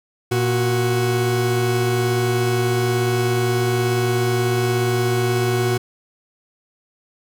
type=tone pair together; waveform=40% pulse; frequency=117.79 / 370 Hz; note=A#2 / F#4; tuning=+18 / 0 cents; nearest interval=octave + minor sixth; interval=1982 cents; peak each=-19 dBFS; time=0.31-5.78 s; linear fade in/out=10 ms; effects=none